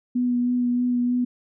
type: tone with vibrato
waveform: sine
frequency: 245.3 Hz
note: B3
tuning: 12 cents flat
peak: -19 dBFS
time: 0.15-1.25 s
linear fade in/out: 10 ms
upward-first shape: sine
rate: 3.2 Hz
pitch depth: 15 cents each way
effects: none